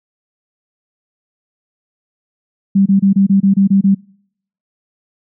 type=tone bursts; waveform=sine; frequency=196 Hz; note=G3; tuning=in tune; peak=-7 dBFS; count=9; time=2.75-3.948 s; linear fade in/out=10 ms; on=110 ms; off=26 ms; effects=noise-tail reverb RT60 0.7 s tail -26 dB re dry